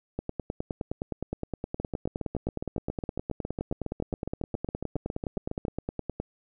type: two click trains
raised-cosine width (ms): 2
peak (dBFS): -18 / -17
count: 29 / 59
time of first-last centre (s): 1.8-5.651 / 0.19-6.2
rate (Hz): 7.27 / 9.65
effects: none